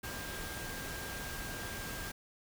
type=tone in noise; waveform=sine; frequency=1600 Hz; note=G6; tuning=35 cents sharp; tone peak=-46 dBFS; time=0.03-2.12 s; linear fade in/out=10 ms; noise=pink; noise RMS=-42 dBFS; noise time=0.03-2.12 s; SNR=-7 dB; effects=none

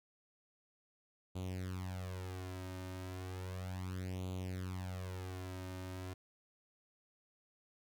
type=tone with flanger; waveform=sawtooth; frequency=92.4 Hz; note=F#2; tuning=2 cents flat; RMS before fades=-43 dBFS; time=1.35-6.14 s; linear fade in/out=10 ms; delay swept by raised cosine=0.28 to 3.28 ms; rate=0.34 Hz; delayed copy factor=+0.8; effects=none

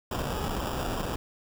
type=noise with sample-and-hold; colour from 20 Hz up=pink; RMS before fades=-31 dBFS; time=0.11-1.16 s; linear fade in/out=5 ms; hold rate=2100 Hz; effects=none

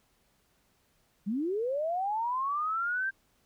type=linear sweep; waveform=sine; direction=up; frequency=185.6 to 1595 Hz; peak=-28 dBFS; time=1.26-3.11 s; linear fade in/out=20 ms; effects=pink hiss -70 dBFS RMS until 3.45 s

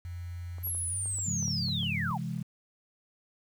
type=tone with pitch glide; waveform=sine; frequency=87.31 to 96.32 Hz; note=F2 to G2; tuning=0 to -30 cents; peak=-36 dBFS; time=0.05-2.11 s; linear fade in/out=0 ms; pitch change=+170 cents; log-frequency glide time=0.88-0.94 s
type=clicks; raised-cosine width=1 ms; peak=-37 dBFS; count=9; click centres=0.584 / 0.672 / 0.749 / 1.058 / 1.186 / 1.427 / 1.48 / 1.685 / 1.831 s
type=linear sweep; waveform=sine; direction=down; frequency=11720 to 667 Hz; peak=-31 dBFS; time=0.63-2.18 s; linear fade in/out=20 ms
type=chord; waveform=sine; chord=C augmented; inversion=none; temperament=equal with one note detuned; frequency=130.81 / 167.02 / 207.7 Hz; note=C3 / E3 / G#3; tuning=0 / +23 / 0 cents; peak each=-36 / -35 / -38 dBFS; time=1.26-2.43 s; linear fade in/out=10 ms
effects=9-bit

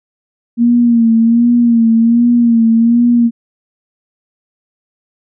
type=tone with vibrato; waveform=sine; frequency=233.1 Hz; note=A#3; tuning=in tune; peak=-6 dBFS; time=0.57-3.31 s; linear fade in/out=50 ms; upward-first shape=sine; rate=1.3 Hz; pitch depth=52 cents each way; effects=none

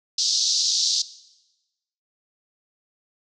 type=band-pass noise; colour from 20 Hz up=pink; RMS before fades=-22 dBFS; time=0.18-1.02 s; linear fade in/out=5 ms; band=4000 to 6200 Hz; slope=48 dB/octave; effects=noise-tail reverb RT60 1.0 s tail -17 dB re dry

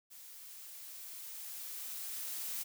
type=noise with level ramp; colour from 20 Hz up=blue; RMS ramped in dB=-53 to -39 dBFS; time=0.1-2.64 s; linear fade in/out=20 ms; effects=none

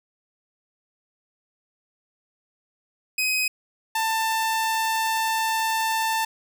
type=tone pair in turn; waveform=sawtooth; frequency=2519 / 890.6 Hz; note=D#7 / A5; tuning=+21 / +21 cents; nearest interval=octave + tritone; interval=1800 cents; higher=first; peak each=-18 dBFS; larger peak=neither; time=3.18-3.48 / 3.95-6.25 s; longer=second; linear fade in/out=5 ms; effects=none

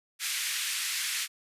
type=band-pass noise; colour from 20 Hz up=pink; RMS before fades=-32 dBFS; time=0.19-1.28 s; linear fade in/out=50 ms; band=1800 to 13000 Hz; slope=24 dB/octave; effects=resampled to 32000 Hz

